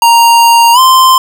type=tone with pitch glide; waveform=square; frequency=932.3 to 1040.4 Hz; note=A#5 to C6; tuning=0 to -10 cents; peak=-3 dBFS; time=0.02-1.18 s; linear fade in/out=2 ms; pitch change=+190 cents; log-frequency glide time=0.73-0.79 s; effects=none